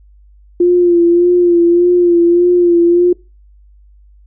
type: tone with vibrato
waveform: sine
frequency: 348.4 Hz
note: F4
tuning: 4 cents flat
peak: -6 dBFS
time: 0.6-3.13 s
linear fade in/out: 5 ms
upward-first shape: sine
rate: 1.7 Hz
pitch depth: 35 cents each way
effects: noise-tail reverb RT60 0.3 s tail -25 dB re dry + added 50 Hz sine -41 dBFS peak until 4.26 s